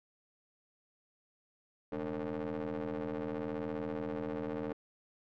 25% pulse ring-modulated tone, 80.8 Hz, E2, 34 cents flat, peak -29 dBFS, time 1.92-4.73 s, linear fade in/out 5 ms, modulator 371 Hz, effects low-pass 2000 Hz 12 dB/octave

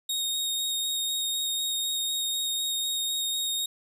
sawtooth tone with vibrato, 3729 Hz, A#7, in tune, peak -24 dBFS, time 0.09-3.66 s, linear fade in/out 5 ms, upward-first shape square, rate 4 Hz, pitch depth 9 cents each way, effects none

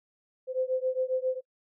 sine beating tone pair, 512 / 519.4 Hz, C5 / C5, -38 / -13 cents, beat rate 7.4 Hz, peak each -29 / -30 dBFS, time 0.47-1.41 s, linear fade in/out 50 ms, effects noise-tail reverb RT60 0.1 s tail -23 dB re dry

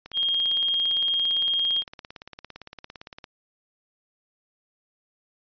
click train, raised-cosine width 0.2 ms, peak -22 dBFS, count 57, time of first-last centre 0.06-3.242 s, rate 17.6 Hz
sine tone, 3236 Hz, G#7, 46 cents flat, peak -21 dBFS, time 0.13-1.84 s, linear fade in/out 50 ms
effects resampled to 11025 Hz

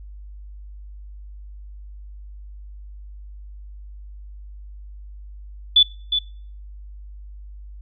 sine tone with echo, 3471 Hz, A7, 24 cents flat, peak -9 dBFS, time 5.76-5.83 s, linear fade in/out 5 ms, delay 360 ms, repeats 1, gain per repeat -8 dB, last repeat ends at 6.19 s, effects noise-tail reverb RT60 0.5 s tail -25 dB re dry + added 50 Hz sine -36 dBFS peak until 7.81 s

